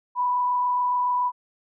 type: tone with frequency modulation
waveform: sine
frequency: 987.8 Hz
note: B5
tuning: in tune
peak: -20 dBFS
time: 0.15-1.32 s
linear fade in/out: 50 ms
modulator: 27.1 Hz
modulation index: 0.41
effects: none